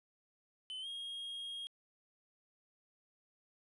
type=tone with pitch glide; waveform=triangle; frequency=3041 to 3259 Hz; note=F#7 to G#7; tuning=+47 to -33 cents; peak=-40 dBFS; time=0.7-1.67 s; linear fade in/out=0 ms; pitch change=+120 cents; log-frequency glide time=0.81-0.87 s; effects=resampled to 24000 Hz